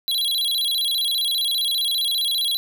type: tone with vibrato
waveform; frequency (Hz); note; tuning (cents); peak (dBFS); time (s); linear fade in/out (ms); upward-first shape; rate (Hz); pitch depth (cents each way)
square; 3633; A#7; -45; -20; 0.08-2.57; 0; square; 15; 160
effects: none